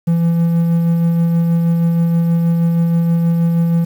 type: tone with tremolo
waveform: triangle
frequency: 168.1 Hz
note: E3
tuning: 34 cents sharp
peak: -8 dBFS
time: 0.07-3.85 s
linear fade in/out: 10 ms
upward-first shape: sine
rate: 6.3 Hz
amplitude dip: 25%
effects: 7-bit